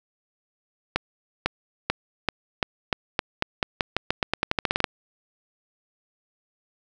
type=accelerating click train; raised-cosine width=0.3 ms; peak=-5 dBFS; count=22; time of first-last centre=0.96-4.842 s; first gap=500 ms; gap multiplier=0.88; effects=none